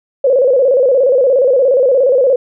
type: tone with vibrato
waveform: sine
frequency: 523.3 Hz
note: C5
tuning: in tune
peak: -7 dBFS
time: 0.24-2.36 s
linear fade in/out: 5 ms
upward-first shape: square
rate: 17 Hz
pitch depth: 96 cents each way
effects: none